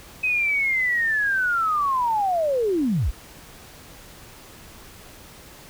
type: linear sweep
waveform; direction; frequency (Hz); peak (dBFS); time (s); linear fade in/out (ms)
sine; down; 2541 to 36.71; -19; 0.23-3.11; 10
effects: pink hiss -45 dBFS RMS until 5.69 s